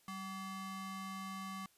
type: ring-modulated tone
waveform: square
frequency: 476.6 Hz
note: A#4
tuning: 38 cents sharp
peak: -40 dBFS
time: 0.08-1.66 s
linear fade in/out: 2 ms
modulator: 670 Hz
effects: white hiss -70 dBFS RMS until 1.77 s + resampled to 32000 Hz